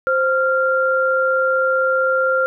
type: tone pair together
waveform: sine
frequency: 523.3 / 1387.8 Hz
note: C5 / F6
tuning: 0 / -11 cents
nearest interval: octave + perfect fourth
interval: 1689 cents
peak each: -17 dBFS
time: 0.07-2.46 s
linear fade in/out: 0 ms
effects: none